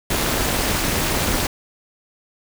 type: noise with amplitude modulation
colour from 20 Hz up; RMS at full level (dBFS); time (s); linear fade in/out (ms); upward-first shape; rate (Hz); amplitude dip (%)
pink; -17; 0.1-1.47; 5; sine; 299; 85
effects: none